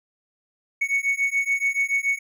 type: beating tone pair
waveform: triangle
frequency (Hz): 2217 / 2224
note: C#7 / C#7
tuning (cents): 0 / +5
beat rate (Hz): 7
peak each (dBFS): -22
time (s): 0.81-2.19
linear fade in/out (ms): 10
effects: none